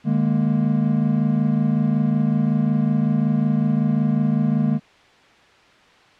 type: chord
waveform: triangle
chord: D# suspended fourth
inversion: none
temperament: equal with one note detuned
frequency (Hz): 151.66 / 207.7 / 233.1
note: D#3 / G#3 / A#3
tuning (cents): -44 / 0 / 0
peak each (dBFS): -19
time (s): 0.04-4.8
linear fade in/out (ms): 50
effects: white hiss -51 dBFS RMS until 6.19 s + low-pass 3000 Hz 12 dB/octave